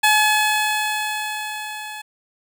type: tone with level ramp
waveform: 15% pulse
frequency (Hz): 853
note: G#5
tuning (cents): +46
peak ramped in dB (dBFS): -6 to -25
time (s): 0.03-2.02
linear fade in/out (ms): 10
effects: none